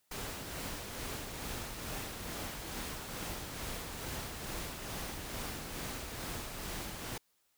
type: noise with tremolo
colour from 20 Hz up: pink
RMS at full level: -40 dBFS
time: 0.11-7.18 s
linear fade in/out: 5 ms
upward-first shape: sine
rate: 2.3 Hz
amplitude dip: 35%
effects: white hiss -75 dBFS RMS until 7.57 s